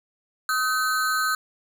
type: ring-modulated tone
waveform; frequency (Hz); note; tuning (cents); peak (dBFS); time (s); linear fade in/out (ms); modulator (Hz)
square; 1396.9; F6; 0; -19; 0.49-1.35; 2; 130
effects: 10-bit